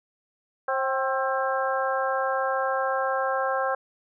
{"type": "harmonic tone with a mistuned harmonic", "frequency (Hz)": 266.4, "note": "C4", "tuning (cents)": 31, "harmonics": [2, 3, 4, 5, 6], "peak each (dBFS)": [-27, -29, -30, -31, -32], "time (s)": [0.68, 3.75], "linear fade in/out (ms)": 5, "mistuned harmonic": 3, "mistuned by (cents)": -42, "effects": []}